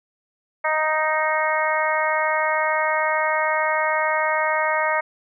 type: harmonic tone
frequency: 311.1 Hz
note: D#4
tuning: in tune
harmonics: 2 / 3 / 4 / 5 / 6 / 7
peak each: -24 / -24 / -26 / -29 / -26 / -27 dBFS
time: 0.64-5.01 s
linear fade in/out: 10 ms
effects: none